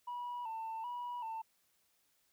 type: tone with vibrato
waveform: sine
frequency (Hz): 932.3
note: A#5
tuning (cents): 0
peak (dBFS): -37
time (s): 0.07-1.42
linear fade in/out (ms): 10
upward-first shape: square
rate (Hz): 1.3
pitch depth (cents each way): 72
effects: tanh soft clip ceiling -37 dBFS + white hiss -75 dBFS RMS until 2.32 s